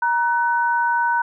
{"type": "tone pair together", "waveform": "sine", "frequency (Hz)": [943.7, 1500], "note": ["A#5", "F#6"], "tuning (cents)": [21, 23], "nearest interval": "minor sixth", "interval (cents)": 802, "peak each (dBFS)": [-18, -21], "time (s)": [0.02, 1.22], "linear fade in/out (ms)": 5, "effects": []}